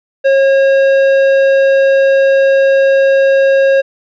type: tone with tanh clipping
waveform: triangle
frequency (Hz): 543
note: C#5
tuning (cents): -36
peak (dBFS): -8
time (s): 0.24-3.82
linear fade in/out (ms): 20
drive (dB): 15
effects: none